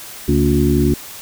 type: harmonic tone with a mistuned harmonic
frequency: 71.6 Hz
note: D2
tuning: 43 cents flat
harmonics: 1 / 2 / 3 / 4 / 5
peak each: -18 / -18 / -18 / -18 / -18 dBFS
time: 0.28-0.94 s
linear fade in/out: 5 ms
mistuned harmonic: 3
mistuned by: +95 cents
effects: white hiss -34 dBFS RMS until 1.21 s